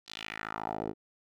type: tone with band-pass filter sweep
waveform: 10% pulse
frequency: 54 Hz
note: A1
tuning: 32 cents flat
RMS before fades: -38 dBFS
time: 0.06-0.94 s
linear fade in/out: 50 ms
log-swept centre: 4500 to 390 Hz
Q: 2.7
effects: none